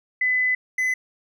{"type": "tone pair in turn", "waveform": ["sine", "triangle"], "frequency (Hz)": [2009, 2019], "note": ["B6", "B6"], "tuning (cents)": [29, 38], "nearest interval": "unison", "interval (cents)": 9, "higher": "second", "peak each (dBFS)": -18, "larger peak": "neither", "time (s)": [[0.21, 0.55], [0.78, 0.94]], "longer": "first", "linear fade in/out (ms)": 5, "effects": []}